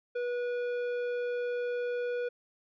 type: tone with tanh clipping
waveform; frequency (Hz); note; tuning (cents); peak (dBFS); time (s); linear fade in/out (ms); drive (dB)
triangle; 486.8; B4; -25; -32; 0.15-2.29; 10; 15
effects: none